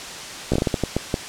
slowing click train, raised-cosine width 2 ms, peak -6 dBFS, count 10, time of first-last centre 0.52-1.142 s, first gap 15 ms, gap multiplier 1.36, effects white hiss -33 dBFS RMS until 1.28 s + low-pass 7000 Hz 12 dB/octave

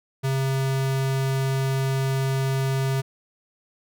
square tone, 134.2 Hz, C3, 44 cents sharp, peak -22 dBFS, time 0.23-3.02 s, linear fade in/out 20 ms, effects none

